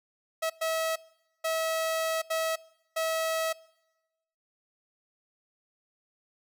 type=tone bursts at uneven times; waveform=sawtooth; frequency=646 Hz; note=E5; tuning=35 cents flat; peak=-23 dBFS; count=5; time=0.42-0.5 / 0.61-0.96 / 1.44-2.22 / 2.3-2.56 / 2.96-3.53 s; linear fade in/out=10 ms; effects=noise-tail reverb RT60 1.0 s tail -23 dB re dry